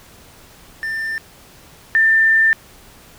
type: tone pair in turn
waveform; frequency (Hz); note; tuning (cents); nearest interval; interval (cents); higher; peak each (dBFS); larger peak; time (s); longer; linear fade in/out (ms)
triangle / sine; 1789 / 1789; A6 / A6; +28 / +28; unison; 0; neither; -19 / -10; second; 0.83-1.18 / 1.95-2.53; second; 0
effects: pink hiss -45 dBFS RMS until 3.18 s